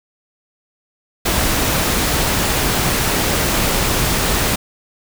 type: noise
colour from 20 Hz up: pink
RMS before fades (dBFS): -17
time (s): 1.25-4.56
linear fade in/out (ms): 10
effects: none